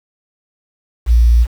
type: tone with quantisation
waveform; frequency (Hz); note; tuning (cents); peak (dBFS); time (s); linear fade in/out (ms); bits
sine; 58.27; A#1; 0; -6; 1.06-1.47; 50; 6
effects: none

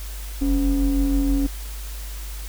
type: ring-modulated tone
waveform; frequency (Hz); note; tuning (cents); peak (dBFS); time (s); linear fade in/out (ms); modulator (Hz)
triangle; 117.3; A#2; +11; -12; 0.41-1.47; 10; 161
effects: added 50 Hz sine -30 dBFS peak until 2.48 s + white hiss -40 dBFS RMS until 2.48 s

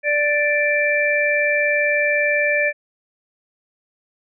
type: harmonic tone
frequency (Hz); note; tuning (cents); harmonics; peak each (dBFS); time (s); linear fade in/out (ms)
587.3; D5; 0; 1 / 3 / 4; -20 / -20 / -20; 0.03-2.73; 50
effects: none

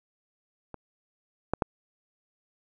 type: clicks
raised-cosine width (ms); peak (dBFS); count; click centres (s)
1; -25 / -11 / -10; 3; 0.743 / 1.536 / 1.622
effects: none

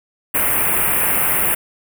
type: band-stop noise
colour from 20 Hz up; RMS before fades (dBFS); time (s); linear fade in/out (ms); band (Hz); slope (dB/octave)
white; -17; 0.34-1.55; 10; 2700 to 9400; 48
effects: none

